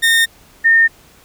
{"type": "tone pair in turn", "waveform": ["30% pulse", "sine"], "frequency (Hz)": [1830, 1823.1], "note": ["A#6", "A#6"], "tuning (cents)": [-32, -39], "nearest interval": "unison", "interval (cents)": 7, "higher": "first", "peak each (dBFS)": -7, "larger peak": "neither", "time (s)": [[0.02, 0.26], [0.64, 0.88]], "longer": "neither", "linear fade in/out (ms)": 20, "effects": ["pink hiss -47 dBFS RMS until 1.24 s"]}